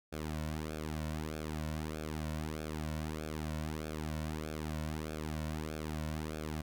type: tone with flanger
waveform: sawtooth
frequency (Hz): 77.5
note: D#2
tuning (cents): -6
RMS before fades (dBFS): -39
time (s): 0.12-6.62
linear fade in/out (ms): 10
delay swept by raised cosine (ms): 1 to 2.5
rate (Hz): 1.6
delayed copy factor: -0.8
effects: none